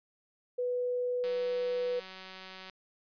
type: tone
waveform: sine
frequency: 493.9 Hz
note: B4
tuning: in tune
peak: -29 dBFS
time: 0.58-2 s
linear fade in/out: 10 ms
type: click train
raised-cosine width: 0.2 ms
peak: -29 dBFS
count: 275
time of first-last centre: 1.24-2.697 s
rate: 188 Hz
effects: resampled to 11025 Hz